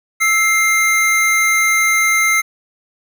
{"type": "tone pair together", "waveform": "square", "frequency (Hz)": [1316, 2105], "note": ["E6", "C7"], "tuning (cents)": [-3, 10], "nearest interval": "minor sixth", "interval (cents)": 813, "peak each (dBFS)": [-20, -13], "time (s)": [0.2, 2.42], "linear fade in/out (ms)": 20, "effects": []}